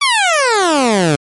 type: exponential sweep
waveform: 15% pulse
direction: down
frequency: 1174.7 to 138.5 Hz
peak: -4 dBFS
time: 0.01-1.16 s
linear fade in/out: 10 ms
effects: MP3 48 kbps